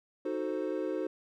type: chord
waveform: triangle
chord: D# diminished seventh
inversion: none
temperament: equal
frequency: 311.1 / 370 / 440 / 523.3 Hz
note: D#4 / F#4 / A4 / C5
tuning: 0 / 0 / 0 / 0 cents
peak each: -34 / -34 / -36 / -35 dBFS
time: 0.25-1.07 s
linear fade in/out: 5 ms
effects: none